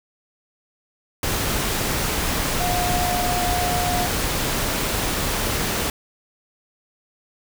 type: tone in noise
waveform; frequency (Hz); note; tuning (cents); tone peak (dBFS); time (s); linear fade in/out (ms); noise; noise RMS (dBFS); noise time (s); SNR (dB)
sine; 715; F5; +41; -23; 2.6-4.07; 2; pink; -23; 1.23-5.9; -3
effects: none